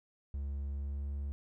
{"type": "tone with pitch glide", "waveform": "triangle", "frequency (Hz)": [70, 70.69], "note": ["C#2", "C#2"], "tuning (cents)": [18, 34], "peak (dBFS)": -33, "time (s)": [0.34, 1.32], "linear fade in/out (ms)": 0, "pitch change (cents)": 16, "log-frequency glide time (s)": [0.71, 1.1], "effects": []}